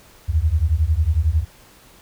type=beating tone pair; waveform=sine; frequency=73.42 / 84.42 Hz; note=D2 / E2; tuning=0 / +42 cents; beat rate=11 Hz; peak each=-18 dBFS; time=0.28-1.45 s; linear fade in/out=20 ms; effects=pink hiss -49 dBFS RMS until 2.01 s